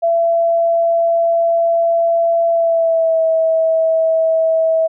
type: tone with pitch glide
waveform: sine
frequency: 672 to 648 Hz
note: E5 to E5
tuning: +33 to -30 cents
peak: -11 dBFS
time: 0.02-4.88 s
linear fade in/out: 20 ms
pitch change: -63 cents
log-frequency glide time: 2.5-3.22 s
effects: none